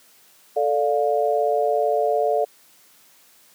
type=chord; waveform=sine; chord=D minor; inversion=second; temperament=just; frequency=440.5 / 587.3 / 704.8 Hz; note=A4 / D5 / F5; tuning=+2 / 0 / +16 cents; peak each=-22 dBFS; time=0.56-2.45 s; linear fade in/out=10 ms; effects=white hiss -54 dBFS RMS until 3.54 s + high-pass 150 Hz 12 dB/octave